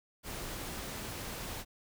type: noise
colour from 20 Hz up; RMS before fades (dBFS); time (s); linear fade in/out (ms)
pink; -41; 0.23-1.65; 50
effects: none